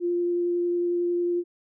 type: tone with vibrato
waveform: sine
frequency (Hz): 349.2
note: F4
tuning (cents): 0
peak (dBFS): -22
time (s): 0-1.44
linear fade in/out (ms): 50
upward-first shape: triangle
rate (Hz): 11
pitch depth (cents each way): 9
effects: none